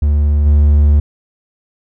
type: tone with level steps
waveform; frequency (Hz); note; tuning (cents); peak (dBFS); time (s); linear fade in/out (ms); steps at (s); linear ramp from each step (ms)
triangle; 73.4; D2; 0; -7 / -4; 0.02-1; 5; 0.45; 20
effects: none